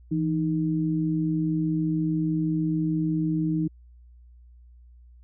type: tone pair together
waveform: sine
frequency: 164.81 / 311.1 Hz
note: E3 / D#4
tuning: 0 / 0 cents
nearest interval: major seventh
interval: 1100 cents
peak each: -25 / -25 dBFS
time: 0.11-3.68 s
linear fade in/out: 10 ms
effects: added 60 Hz sine -48 dBFS peak until 5.23 s